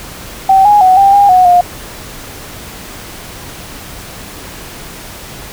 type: tone with pitch steps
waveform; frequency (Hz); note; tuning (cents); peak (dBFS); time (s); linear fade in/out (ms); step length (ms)
sine; 771 / 828 / 745 / 790 / 807 / 735 / 710; G5 / G#5 / F#5 / G5 / G#5 / F#5 / F5; -29 / -5 / +12 / +13 / -50 / -12 / +28; -3; 0.49-1.61; 5; 160
effects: pink hiss -29 dBFS RMS until 5.52 s